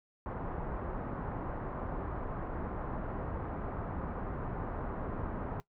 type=low-pass noise; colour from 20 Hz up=pink; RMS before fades=-38 dBFS; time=0.26-5.6 s; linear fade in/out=0 ms; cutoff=1300 Hz; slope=24 dB/octave; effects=noise-tail reverb RT60 0.1 s tail -17 dB re dry